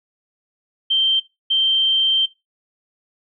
sine tone bursts at uneven times, 3136 Hz, G7, in tune, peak -14 dBFS, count 2, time 0.9-1.2 / 1.5-2.26 s, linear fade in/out 10 ms, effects noise-tail reverb RT60 0.2 s tail -17 dB re dry

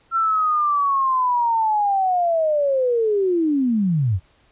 sine linear sweep, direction down, 1360 to 82.41 Hz, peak -16 dBFS, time 0.11-4.2 s, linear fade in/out 50 ms, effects pink hiss -58 dBFS RMS until 4.51 s + resampled to 8000 Hz

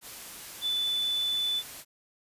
sine tone in noise, 3494 Hz, A7, 13 cents flat, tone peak -26 dBFS, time 0.61-1.63 s, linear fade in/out 50 ms, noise white, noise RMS -43 dBFS, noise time 0.01-1.85 s, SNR +14 dB, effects resampled to 32000 Hz

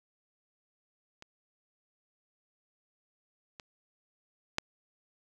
clicks, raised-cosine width 0.2 ms, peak -30 / -27 / -11 dBFS, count 3, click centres 1.224 / 3.598 / 4.584 s, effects none

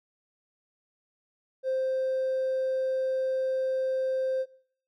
triangle tone with hard clipping, 523.3 Hz, C5, in tune, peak -25 dBFS, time 1.63-4.46 s, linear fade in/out 50 ms, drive 2 dB, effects noise-tail reverb RT60 0.6 s tail -22 dB re dry

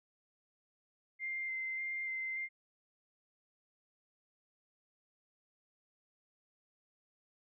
sine tone with vibrato, 2090 Hz, C7, 2 cents flat, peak -36 dBFS, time 1.19-2.49 s, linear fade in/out 50 ms, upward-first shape square, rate 1.7 Hz, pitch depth 11 cents each way, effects none

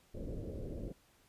pink low-pass noise, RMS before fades -42 dBFS, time 0.14-0.93 s, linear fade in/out 10 ms, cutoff 570 Hz, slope 48 dB/octave, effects pink hiss -68 dBFS RMS until 1.28 s + resampled to 32000 Hz

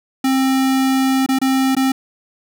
square tone with dropouts, 264.9 Hz, C4, 22 cents sharp, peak -14 dBFS, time 0.24-1.92 s, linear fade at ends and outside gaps 5 ms, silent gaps 1.263-1.288 / 1.388-1.415 / 1.751-1.766 s, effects none

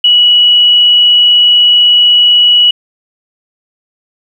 sine tone, 2931 Hz, F#7, 17 cents flat, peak -3 dBFS, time 0.04-2.71 s, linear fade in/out 5 ms, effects 7-bit

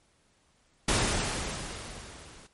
pink noise with level ramp, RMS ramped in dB -24 to -52 dBFS, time 0.88-2.47 s, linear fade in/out 5 ms, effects pink hiss -67 dBFS RMS until 2.53 s + MP3 48 kbps

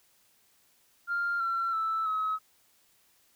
sine tone with pitch steps, 1396.9 / 1357.1 / 1318.5 / 1281 Hz, F6 / E6 / E6 / E6, 0 / +50 / 0 / -50 cents, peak -26 dBFS, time 1.07-2.39 s, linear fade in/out 50 ms, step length 330 ms, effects tanh soft clip ceiling -23 dBFS + white hiss -66 dBFS RMS until 3.35 s

